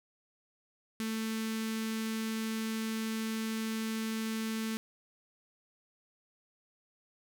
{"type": "tone with notch filter", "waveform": "sawtooth", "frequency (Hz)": 221.7, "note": "A3", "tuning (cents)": 13, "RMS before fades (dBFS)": -35, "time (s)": [1, 4.77], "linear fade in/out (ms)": 0, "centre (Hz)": 680, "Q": 0.54, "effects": []}